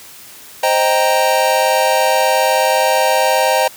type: chord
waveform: square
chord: C minor seventh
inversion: none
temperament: equal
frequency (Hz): 523.3 / 622.3 / 784 / 932.3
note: C5 / Eb5 / G5 / Bb5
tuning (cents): 0 / 0 / 0 / 0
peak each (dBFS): -18 / -18 / -18 / -18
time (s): 0.63-3.68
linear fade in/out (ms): 5
effects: white hiss -38 dBFS RMS until 3.76 s + high-pass 60 Hz 12 dB/octave